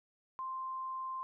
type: tone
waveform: sine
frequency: 1046.5 Hz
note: C6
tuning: in tune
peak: -37 dBFS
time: 0.39-1.23 s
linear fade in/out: 0 ms
effects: none